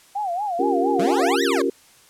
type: tone with vibrato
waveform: sine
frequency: 760 Hz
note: F#5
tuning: 46 cents sharp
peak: -22 dBFS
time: 0.15-1.36 s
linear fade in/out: 10 ms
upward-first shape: sine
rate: 4.3 Hz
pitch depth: 190 cents each way
type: chord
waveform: sine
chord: G half-diminished seventh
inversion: second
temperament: equal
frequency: 277.2 / 349.2 / 392 / 466.2 Hz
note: Db4 / F4 / G4 / Bb4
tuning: 0 / 0 / 0 / 0 cents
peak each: -24 dBFS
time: 0.59-1.7 s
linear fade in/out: 5 ms
type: exponential two-way sweep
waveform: 20% pulse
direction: up then down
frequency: 164.81 to 1995 to 507 Hz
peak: -18 dBFS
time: 0.99-1.62 s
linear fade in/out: 5 ms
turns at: 1.43 s
effects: white hiss -52 dBFS RMS until 2.09 s + low-pass 11000 Hz 12 dB/octave